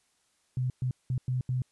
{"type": "tone bursts at uneven times", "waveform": "sine", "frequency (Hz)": 127, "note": "B2", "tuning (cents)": 49, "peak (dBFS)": -26, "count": 5, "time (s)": [[0.57, 0.7], [0.82, 0.91], [1.1, 1.18], [1.28, 1.41], [1.49, 1.62]], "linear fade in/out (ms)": 2, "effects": ["white hiss -71 dBFS RMS until 1.71 s", "resampled to 24000 Hz"]}